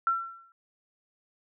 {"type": "tone with exponential decay", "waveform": "sine", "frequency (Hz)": 1353, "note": "E6", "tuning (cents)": 45, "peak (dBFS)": -20, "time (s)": [0.07, 0.52], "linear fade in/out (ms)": 1, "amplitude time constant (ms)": 97, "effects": []}